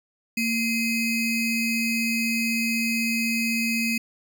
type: ring-modulated tone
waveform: square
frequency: 1151 Hz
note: D6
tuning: 35 cents flat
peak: -20 dBFS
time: 0.37-3.98 s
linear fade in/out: 5 ms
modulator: 1380 Hz
effects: none